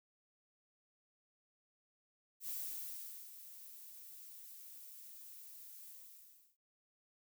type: noise with ADSR envelope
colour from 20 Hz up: violet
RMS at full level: -42 dBFS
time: 2.4-6.57 s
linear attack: 86 ms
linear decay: 800 ms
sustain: -12 dB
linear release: 690 ms
effects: noise-tail reverb RT60 0.1 s tail -18 dB re dry